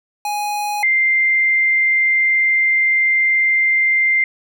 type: tone pair in turn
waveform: square / sine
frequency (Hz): 830.6 / 2093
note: G#5 / C7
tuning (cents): 0 / 0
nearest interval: octave + major third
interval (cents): 1600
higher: second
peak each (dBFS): -20 / -12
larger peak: second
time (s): 0.25-0.83 / 0.83-4.24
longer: second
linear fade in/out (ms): 2
effects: none